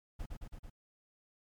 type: noise with echo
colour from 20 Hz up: brown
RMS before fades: -40 dBFS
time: 0.19-0.26 s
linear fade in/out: 10 ms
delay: 110 ms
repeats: 4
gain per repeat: -2 dB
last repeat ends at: 0.7 s
effects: MP3 96 kbps